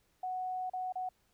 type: tone with dropouts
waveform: sine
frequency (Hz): 740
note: F#5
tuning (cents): 0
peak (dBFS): -34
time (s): 0.23-1.09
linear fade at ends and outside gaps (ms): 5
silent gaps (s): 0.698-0.734 / 0.924-0.955
effects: pink hiss -73 dBFS RMS until 1.33 s